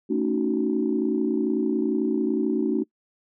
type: chord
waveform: sine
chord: D# half-diminished seventh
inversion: second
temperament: just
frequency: 224 / 280 / 311.1 / 373.4 Hz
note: A3 / C#4 / D#4 / F#4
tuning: +31 / +18 / 0 / +16 cents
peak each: -26 dBFS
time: 0.09-2.84 s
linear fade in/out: 20 ms
effects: noise-tail reverb RT60 0.1 s tail -24 dB re dry + tanh soft clip ceiling -11 dBFS